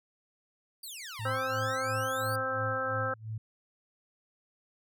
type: exponential two-way sweep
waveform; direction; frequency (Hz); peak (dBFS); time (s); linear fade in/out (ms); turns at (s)
15% pulse; down then up; 4798 to 887 to 4798; -34; 0.83-2.36; 5; 1.22
type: tone with tremolo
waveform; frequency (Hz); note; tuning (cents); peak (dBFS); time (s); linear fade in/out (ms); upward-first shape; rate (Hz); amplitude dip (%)
sine; 110; A2; 0; -33; 1.19-3.38; 5; sine; 2.9; 90
type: harmonic tone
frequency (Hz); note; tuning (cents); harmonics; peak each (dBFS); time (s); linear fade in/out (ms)
262.2; C4; +4; 1 / 2 / 3 / 4 / 5 / 6; -45 / -34 / -42 / -44 / -33 / -36; 1.25-3.14; 5
effects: none